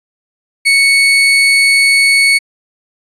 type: tone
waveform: 35% pulse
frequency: 2217 Hz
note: C#7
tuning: in tune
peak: -5 dBFS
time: 0.65-2.39 s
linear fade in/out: 20 ms
effects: resampled to 24000 Hz